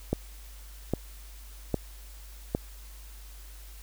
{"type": "click train", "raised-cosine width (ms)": 2, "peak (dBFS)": -12, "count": 4, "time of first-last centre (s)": [0.13, 2.549], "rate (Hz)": 1.24, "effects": ["added 50 Hz sine -44 dBFS peak until 3.82 s", "white hiss -53 dBFS RMS until 3.82 s"]}